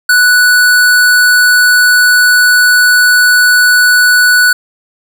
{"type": "tone", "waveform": "square", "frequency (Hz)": 1480, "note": "F#6", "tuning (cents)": 0, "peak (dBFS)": -5, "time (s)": [0.09, 4.53], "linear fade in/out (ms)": 5, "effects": []}